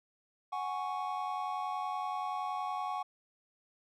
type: chord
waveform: triangle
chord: F# suspended second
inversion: none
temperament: equal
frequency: 740 / 830.6 / 1108.7 Hz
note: F#5 / G#5 / C#6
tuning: 0 / 0 / 0 cents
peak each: -36 / -37 / -36 dBFS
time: 0.52-3.03 s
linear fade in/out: 10 ms
effects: none